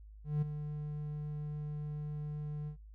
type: tone with ADSR envelope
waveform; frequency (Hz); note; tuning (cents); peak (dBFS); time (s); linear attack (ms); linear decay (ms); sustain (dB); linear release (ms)
triangle; 149.4; D3; +30; -25; 0.24-2.77; 180; 12; -10; 95
effects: noise-tail reverb RT60 0.2 s tail -23 dB re dry + added 52 Hz sine -50 dBFS peak until 2.94 s